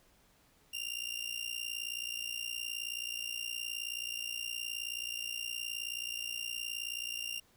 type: tone with amplitude modulation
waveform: sawtooth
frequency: 2794 Hz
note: F7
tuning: in tune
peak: -30 dBFS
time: 0.73-7.4 s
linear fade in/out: 10 ms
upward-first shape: sine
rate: 59 Hz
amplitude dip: 85%
effects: pink hiss -67 dBFS RMS until 7.56 s